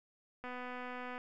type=click train; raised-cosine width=0.5 ms; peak=-30 dBFS; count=185; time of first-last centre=0.44-1.179 s; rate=249 Hz; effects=none